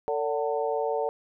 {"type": "harmonic tone with a mistuned harmonic", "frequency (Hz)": 149.6, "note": "D3", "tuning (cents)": 32, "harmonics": [3, 4, 5, 6], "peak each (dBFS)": [-28, -30, -32, -34], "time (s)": [0.08, 1.09], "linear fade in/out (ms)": 0, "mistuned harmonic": 4, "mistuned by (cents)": -69, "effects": []}